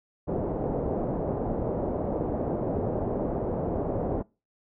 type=low-pass noise; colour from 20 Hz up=white; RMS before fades=-29 dBFS; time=0.27-4.23 s; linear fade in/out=20 ms; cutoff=630 Hz; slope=24 dB/octave; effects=noise-tail reverb RT60 0.3 s tail -24 dB re dry